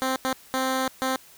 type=tone bursts at uneven times; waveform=10% pulse; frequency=261.6 Hz; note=C4; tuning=in tune; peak=-15 dBFS; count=4; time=0.02-0.16 / 0.25-0.33 / 0.54-0.88 / 1.02-1.16 s; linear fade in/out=0 ms; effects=white hiss -51 dBFS RMS until 1.37 s